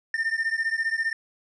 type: beating tone pair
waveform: triangle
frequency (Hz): 1800 / 1815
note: A6 / A#6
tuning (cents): +39 / -47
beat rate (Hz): 15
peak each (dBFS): -25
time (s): 0.14-1.13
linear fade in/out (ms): 2
effects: resampled to 22050 Hz